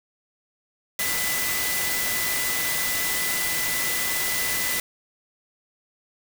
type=tone in noise; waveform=sine; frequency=1998 Hz; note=B6; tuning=20 cents sharp; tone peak=-29 dBFS; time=0.99-4.8 s; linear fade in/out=2 ms; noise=white; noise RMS=-26 dBFS; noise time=0.99-4.8 s; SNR=-6 dB; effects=none